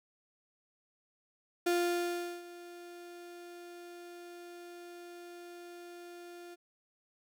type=tone with ADSR envelope; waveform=35% pulse; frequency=349.2 Hz; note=F4; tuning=in tune; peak=-25 dBFS; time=1.66-6.56 s; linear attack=9 ms; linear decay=750 ms; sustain=-20 dB; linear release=26 ms; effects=none